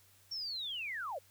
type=linear sweep; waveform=sine; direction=down; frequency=5570 to 481.8 Hz; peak=-37 dBFS; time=0.31-1.19 s; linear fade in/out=10 ms; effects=added 96 Hz sine -69 dBFS peak until 1.3 s + white hiss -65 dBFS RMS until 1.3 s